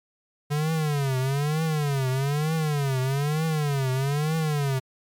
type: tone with vibrato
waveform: square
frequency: 144.3 Hz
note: D3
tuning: 30 cents flat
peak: -23 dBFS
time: 0.5-4.8 s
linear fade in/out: 20 ms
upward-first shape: triangle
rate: 1.1 Hz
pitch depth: 210 cents each way
effects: MP3 96 kbps